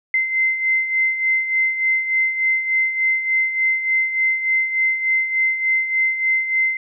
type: beating tone pair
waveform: sine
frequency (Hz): 2069 / 2072.4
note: C7 / C7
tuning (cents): -20 / -17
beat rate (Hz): 3.4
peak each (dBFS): -24 / -17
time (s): 0.14-6.77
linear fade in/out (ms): 2
effects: none